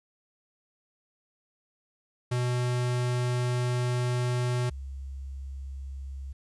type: tone pair in turn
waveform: square / sine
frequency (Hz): 123.47 / 67.67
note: B2 / C#2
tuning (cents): 0 / -41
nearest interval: minor seventh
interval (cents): 1041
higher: first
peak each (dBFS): -26 / -35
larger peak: first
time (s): 2.31-4.7 / 4.7-6.33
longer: first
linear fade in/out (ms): 10
effects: resampled to 24000 Hz + 11-bit